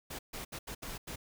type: noise bursts at uneven times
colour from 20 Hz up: pink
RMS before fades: -42 dBFS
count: 6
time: 0.1-0.19 / 0.33-0.45 / 0.52-0.59 / 0.67-0.75 / 0.82-0.98 / 1.07-1.16 s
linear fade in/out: 10 ms
effects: none